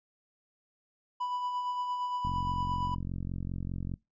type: tone with tremolo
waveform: triangle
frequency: 989 Hz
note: B5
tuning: 2 cents sharp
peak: -28 dBFS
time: 1.2-2.95 s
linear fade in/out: 10 ms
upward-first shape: sine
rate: 8.7 Hz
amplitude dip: 35%
type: click train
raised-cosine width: 5 ms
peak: -24 dBFS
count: 77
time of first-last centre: 2.25-3.939 s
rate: 45 Hz
effects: noise-tail reverb RT60 0.2 s tail -23 dB re dry + resampled to 16000 Hz

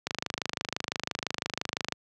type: click train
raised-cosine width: 0.2 ms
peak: -11 dBFS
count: 49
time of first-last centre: 0.07-1.923 s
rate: 25.9 Hz
effects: high-pass 100 Hz 12 dB/octave

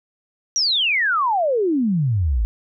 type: exponential sweep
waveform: sine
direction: down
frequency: 5920 to 50.2 Hz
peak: -16 dBFS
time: 0.56-2.45 s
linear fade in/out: 0 ms
effects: none

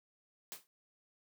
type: noise with exponential decay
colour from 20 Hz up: white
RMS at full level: -41 dBFS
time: 0.52-0.67 s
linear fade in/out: 0 ms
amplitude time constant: 31 ms
effects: high-pass 150 Hz 12 dB/octave

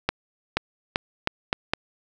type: accelerating click train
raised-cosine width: 0.3 ms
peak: -5 dBFS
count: 6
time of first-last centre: 0.09-1.735 s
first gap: 480 ms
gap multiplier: 0.81
effects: none

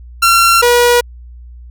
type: tone pair in turn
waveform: sawtooth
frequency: 1365 / 482.6 Hz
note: F6 / B4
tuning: -40 / -40 cents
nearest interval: octave + tritone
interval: 1800 cents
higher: first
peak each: -3 dBFS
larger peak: neither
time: 0.22-0.62 / 0.62-1.01 s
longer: first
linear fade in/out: 10 ms
effects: added 60 Hz sine -31 dBFS peak until 1.7 s

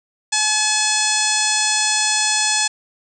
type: harmonic tone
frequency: 855 Hz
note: A5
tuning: 50 cents flat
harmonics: 1 / 2 / 3 / 4 / 5 / 6 / 7 / 8 / 9 / 10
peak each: -25 / -25 / -25 / -25 / -25 / -25 / -25 / -25 / -25 / -25 dBFS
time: 0.32-2.68 s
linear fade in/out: 10 ms
effects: none

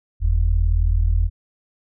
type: tone pair together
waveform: sine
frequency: 43.35 / 82 Hz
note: F1 / E2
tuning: -12 / -9 cents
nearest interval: major seventh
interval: 1103 cents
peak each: -16 / -19 dBFS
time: 0.2-1.3 s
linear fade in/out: 50 ms
effects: none

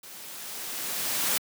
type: noise with level ramp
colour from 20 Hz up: white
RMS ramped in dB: -45 to -25 dBFS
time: 0.03-1.38 s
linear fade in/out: 5 ms
effects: high-pass 150 Hz 12 dB/octave

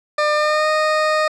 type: tone with pitch glide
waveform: 20% pulse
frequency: 600 to 617.9 Hz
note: D5 to D#5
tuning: +37 to -12 cents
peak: -10 dBFS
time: 0.18-1.28 s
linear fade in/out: 5 ms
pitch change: +51 cents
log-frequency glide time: 0.35-0.68 s
effects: low-pass 5000 Hz 12 dB/octave

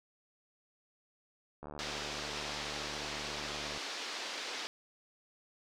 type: click train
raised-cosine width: 1 ms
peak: -31 dBFS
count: 160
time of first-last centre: 1.63-3.776 s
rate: 74.1 Hz
type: band-pass noise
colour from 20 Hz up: white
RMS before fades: -41 dBFS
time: 1.79-4.67 s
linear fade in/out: 0 ms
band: 270 to 5300 Hz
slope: 24 dB/octave
effects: none

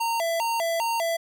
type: tone with vibrato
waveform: square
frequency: 784 Hz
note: G5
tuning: in tune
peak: -24 dBFS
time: 0-1.17 s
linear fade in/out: 10 ms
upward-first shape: square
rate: 2.5 Hz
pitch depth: 280 cents each way
effects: none

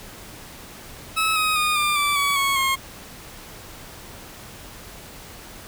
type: tone with pitch steps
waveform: 20% pulse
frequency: 1295 / 1261 / 1228 / 1195.8 / 1164.4 / 1133.9 / 1104.2 / 1075.2 Hz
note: E6 / D#6 / D#6 / D6 / D6 / C#6 / C#6 / C6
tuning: -31 / +23 / -23 / +31 / -15 / +39 / -7 / +47 cents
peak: -14 dBFS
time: 1.16-2.76 s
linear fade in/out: 20 ms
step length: 200 ms
effects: pink hiss -41 dBFS RMS until 5.67 s

